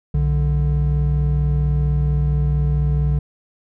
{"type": "tone pair together", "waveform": "triangle", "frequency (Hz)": [62.42, 146.83], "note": ["B1", "D3"], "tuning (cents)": [19, 0], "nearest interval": "octave + minor third", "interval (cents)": 1481, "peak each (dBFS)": -16, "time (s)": [0.14, 3.19], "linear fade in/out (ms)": 5, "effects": []}